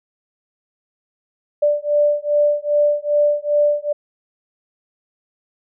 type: beating tone pair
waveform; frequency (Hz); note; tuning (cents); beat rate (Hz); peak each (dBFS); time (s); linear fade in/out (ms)
sine; 587.3 / 589.8; D5 / D5; 0 / +7; 2.5; -17; 1.62-3.93; 10
effects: none